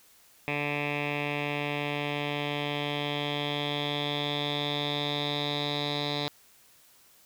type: tone with low-pass filter sweep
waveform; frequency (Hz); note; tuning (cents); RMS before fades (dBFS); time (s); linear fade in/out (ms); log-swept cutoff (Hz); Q
10% pulse; 145.7; D3; -13; -31; 0.48-6.28; 0; 2600 to 4000; 7.8
effects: white hiss -59 dBFS RMS until 7.25 s